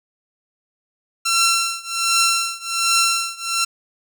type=tone with tremolo; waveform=10% pulse; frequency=1354 Hz; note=E6; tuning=46 cents sharp; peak=-5 dBFS; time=1.25-3.65 s; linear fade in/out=10 ms; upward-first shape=triangle; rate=1.3 Hz; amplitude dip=95%; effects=none